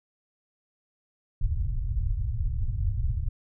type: low-pass noise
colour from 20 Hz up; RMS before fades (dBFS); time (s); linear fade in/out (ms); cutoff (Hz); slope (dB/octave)
pink; -27; 1.41-3.29; 5; 120; 48
effects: none